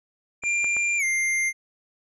square tone with pitch glide, 2385 to 2100 Hz, D7 to C7, +26 to +6 cents, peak -22 dBFS, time 0.42-1.53 s, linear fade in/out 50 ms, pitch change -220 cents, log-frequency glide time 0.98-1.04 s
clicks, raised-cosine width 0.5 ms, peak -21 dBFS, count 3, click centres 0.437 / 0.644 / 0.767 s
effects resampled to 24000 Hz

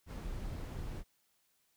brown noise, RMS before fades -41 dBFS, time 0.06-1.04 s, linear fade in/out 50 ms, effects white hiss -75 dBFS RMS until 1.76 s

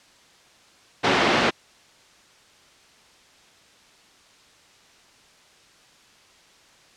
pink band-pass noise, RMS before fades -20 dBFS, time 1.03-1.51 s, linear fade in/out 20 ms, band 240 to 3600 Hz, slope 12 dB/octave, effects white hiss -54 dBFS RMS until 6.96 s + low-pass 6000 Hz 12 dB/octave

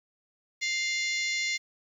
harmonic tone with a mistuned harmonic, 698.5 Hz, F5, in tune, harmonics 3 / 4 / 5 / 6 / 7 / 8 / 9 / 10, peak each -29 / -41 / -38 / -36 / -43 / -39 / -44 / -39 dBFS, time 0.61-1.58 s, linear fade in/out 20 ms, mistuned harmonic 4, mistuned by +23 cents, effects 10-bit

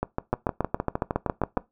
two click trains, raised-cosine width 1 ms, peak -9 / -11 dBFS, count 10 / 11, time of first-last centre 0.33-1.575 / 0.03-1.571 s, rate 7.23 / 6.49 Hz, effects noise-tail reverb RT60 0.2 s tail -20 dB re dry

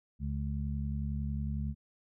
harmonic tone, 71 Hz, C#2, 42 cents sharp, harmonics 1 / 2 / 3, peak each -34 / -37 / -39 dBFS, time 0.19-1.75 s, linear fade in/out 50 ms, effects none

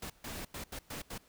pink noise bursts at uneven times, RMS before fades -42 dBFS, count 6, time 0.02-0.1 / 0.24-0.45 / 0.54-0.64 / 0.72-0.79 / 0.9-1.02 / 1.1-1.18 s, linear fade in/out 5 ms, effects pink hiss -65 dBFS RMS until 1.28 s

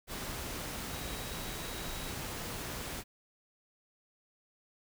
sine tone in noise, 3853 Hz, B7, 44 cents flat, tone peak -51 dBFS, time 0.9-2.15 s, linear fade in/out 50 ms, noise pink, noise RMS -40 dBFS, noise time 0.07-3.04 s, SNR -14 dB, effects none

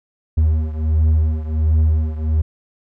triangle beating tone pair, 77.78 / 79.18 Hz, D#2 / D#2, 0 / +31 cents, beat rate 1.4 Hz, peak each -13 / -17 dBFS, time 0.37-2.42 s, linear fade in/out 10 ms, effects none

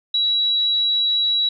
sine tone, 3898 Hz, B7, 23 cents flat, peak -16 dBFS, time 0.14-1.49 s, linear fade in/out 5 ms, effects none

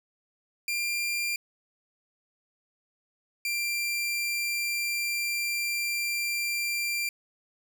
sawtooth tone pair in turn, 2385 / 2370 Hz, D7 / D7, +26 / +15 cents, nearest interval unison, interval 11 cents, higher first, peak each -24 dBFS, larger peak neither, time 0.68-1.36 / 3.45-7.09 s, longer second, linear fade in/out 2 ms, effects none

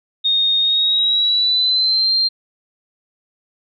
sine tone with pitch glide, 3700 to 4177 Hz, A#7 to C8, -14 to -4 cents, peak -13 dBFS, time 0.24-2.29 s, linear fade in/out 20 ms, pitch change +210 cents, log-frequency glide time 0.6-2.13 s, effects none

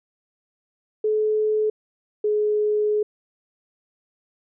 sine tone pair in turn, 429.4 / 421.8 Hz, A4 / G#4, -42 / +27 cents, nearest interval unison, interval 31 cents, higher first, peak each -18 dBFS, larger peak neither, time 1.04-1.7 / 2.24-3.03 s, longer second, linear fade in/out 5 ms, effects none

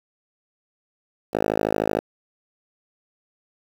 5% pulse tone with band-pass filter, 53.2 Hz, G#1, 42 cents sharp, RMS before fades -23 dBFS, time 1.33-2 s, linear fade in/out 10 ms, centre 540 Hz, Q 1, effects 7-bit

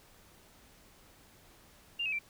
sine tone with pitch steps, 2794 / 2562 / 2349 Hz, F7 / E7 / D7, 0 / -50 / 0 cents, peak -31 dBFS, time 1.99-2.191 s, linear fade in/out 10 ms, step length 67 ms, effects pink hiss -60 dBFS RMS until 2.29 s

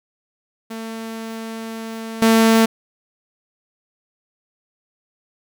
sawtooth tone with level steps, 224.6 Hz, A3, 36 cents sharp, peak -24 / -7 dBFS, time 0.7-2.66 s, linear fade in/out 10 ms, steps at 2.22 s, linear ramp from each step 2 ms, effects none

